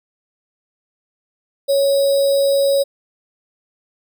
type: tone with sample-and-hold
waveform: sine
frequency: 554.4 Hz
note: C#5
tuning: in tune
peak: -12 dBFS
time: 1.68-2.84 s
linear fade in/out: 20 ms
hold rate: 4410 Hz
effects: none